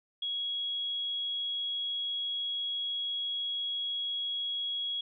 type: tone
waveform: sine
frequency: 3322 Hz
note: G#7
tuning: in tune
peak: -31 dBFS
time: 0.22-5.01 s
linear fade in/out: 5 ms
effects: none